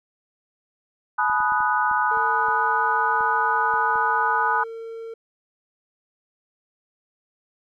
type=chord; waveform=sine; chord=G# minor seventh; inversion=none; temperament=equal with one note detuned; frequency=852.5 / 987.8 / 1244.5 / 1480 Hz; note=G#5 / B5 / D#6 / F#6; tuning=+45 / 0 / 0 / 0 cents; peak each=-24 dBFS; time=1.18-4.64 s; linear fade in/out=10 ms
type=clicks; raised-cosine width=3 ms; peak=-32 dBFS; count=10; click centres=1.298 / 1.404 / 1.521 / 1.605 / 1.913 / 2.172 / 2.485 / 3.208 / 3.739 / 3.957 s
type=tone with pitch glide; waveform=triangle; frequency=450.6 to 454.5 Hz; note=A4 to A#4; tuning=+41 to -44 cents; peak=-30 dBFS; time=2.11-5.14 s; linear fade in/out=5 ms; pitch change=+15 cents; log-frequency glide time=2.38-4.54 s
effects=none